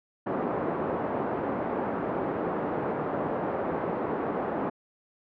pink band-pass noise, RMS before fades -30 dBFS, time 0.26-4.7 s, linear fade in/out 10 ms, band 260 to 910 Hz, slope 12 dB/octave, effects low-pass 2000 Hz 12 dB/octave

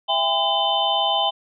sine tone cluster, 658 / 805 / 1017 / 3051 / 3576 Hz, E5 / G5 / C6 / G7 / A7, -3 / +46 / -50 / -48 / +27 cents, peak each -26 / -22 / -27 / -22 / -28 dBFS, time 0.08-1.31 s, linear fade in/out 20 ms, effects none

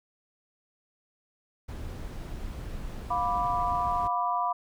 brown noise, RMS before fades -37 dBFS, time 1.68-4.08 s, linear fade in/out 10 ms
sine chord, B diminished, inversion second, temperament equal with one note detuned, 708.6 / 987.8 / 1174.7 Hz, F5 / B5 / D6, +25 / 0 / 0 cents, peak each -30 / -28 / -31 dBFS, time 3.1-4.53 s, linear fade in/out 10 ms
effects none

